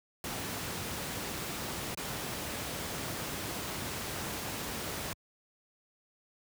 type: noise with dropouts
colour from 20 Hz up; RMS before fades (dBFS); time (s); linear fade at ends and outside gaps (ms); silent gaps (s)
pink; -37; 0.24-5.13; 1; 1.947-1.974
effects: high-pass 80 Hz 12 dB/octave